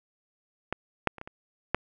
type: clicks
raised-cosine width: 0.5 ms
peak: -14 / -7 / -28 / -23 / -26 / -8 dBFS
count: 6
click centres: 0.726 / 1.073 / 1.183 / 1.214 / 1.275 / 1.746 s
effects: none